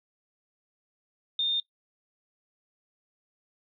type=tone; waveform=sine; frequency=3636 Hz; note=A#7; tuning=44 cents flat; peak=-24 dBFS; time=1.39-1.6 s; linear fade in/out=2 ms; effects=noise-tail reverb RT60 0.1 s tail -18 dB re dry